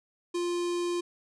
square tone with notch filter, 349.2 Hz, F4, in tune, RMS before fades -30 dBFS, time 0.34-1.01 s, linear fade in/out 10 ms, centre 1600 Hz, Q 1.5, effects resampled to 22050 Hz

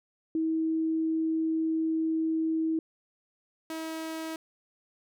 sine / sawtooth tone pair in turn, 321.1 / 321.1 Hz, E4 / E4, -45 / -45 cents, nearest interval unison, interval 0 cents, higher neither, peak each -25 / -30 dBFS, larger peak first, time 0.35-2.79 / 3.7-4.36 s, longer first, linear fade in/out 2 ms, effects none

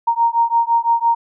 sine beating tone pair, 927 / 932.9 Hz, A#5 / A#5, -10 / +1 cents, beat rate 5.9 Hz, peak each -16 dBFS, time 0.07-1.15 s, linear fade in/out 10 ms, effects none

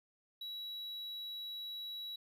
triangle tone, 3900 Hz, B7, 23 cents flat, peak -40 dBFS, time 0.41-2.16 s, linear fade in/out 5 ms, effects none

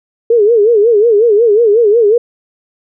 sine tone with vibrato, 440 Hz, A4, in tune, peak -5 dBFS, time 0.3-2.18 s, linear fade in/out 5 ms, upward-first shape sine, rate 5.5 Hz, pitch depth 150 cents each way, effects none

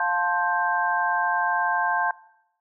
sine tone cluster, 705 / 883 / 1052 / 1573 Hz, F5 / A5 / C6 / G6, +16 / +6 / +9 / +6 cents, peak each -28 / -26 / -28 / -25 dBFS, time 0-2.11 s, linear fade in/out 2 ms, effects noise-tail reverb RT60 0.8 s tail -21 dB re dry

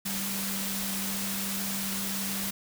sine tone in noise, 196 Hz, G3, in tune, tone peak -35 dBFS, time 0.05-2.51 s, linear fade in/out 10 ms, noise white, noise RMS -33 dBFS, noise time 0.05-2.51 s, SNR -5 dB, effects none

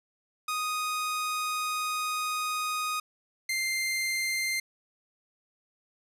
sawtooth tone pair in turn, 1244.5 / 2093 Hz, D#6 / C7, 0 / 0 cents, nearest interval major sixth, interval 900 cents, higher second, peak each -25 / -24 dBFS, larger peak second, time 0.48-3 / 3.49-4.6 s, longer first, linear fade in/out 5 ms, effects resampled to 32000 Hz + 10-bit

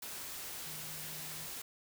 sine tone in noise, 155.56 Hz, D#3, in tune, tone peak -53 dBFS, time 0.66-1.47 s, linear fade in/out 5 ms, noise white, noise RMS -44 dBFS, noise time 0.02-1.62 s, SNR -12 dB, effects none

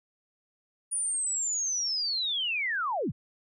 sine linear sweep, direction down, 9590 to 65.41 Hz, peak -27 dBFS, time 0.91-3.12 s, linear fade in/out 20 ms, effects none

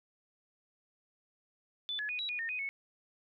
sine tone with pitch steps, 3495 / 1700 / 2476 / 3889 / 2456 / 1831 / 2498 / 2205 Hz, A7 / G#6 / D#7 / B7 / D#7 / A#6 / D#7 / C#7, -12 / +40 / -9 / -27 / -23 / -32 / +6 / -10 cents, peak -34 dBFS, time 1.89-2.69 s, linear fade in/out 0 ms, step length 100 ms, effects none

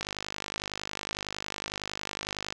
click train, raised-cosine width 0.2 ms, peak -15 dBFS, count 129, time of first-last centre 0.01-2.525 s, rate 50.9 Hz, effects none

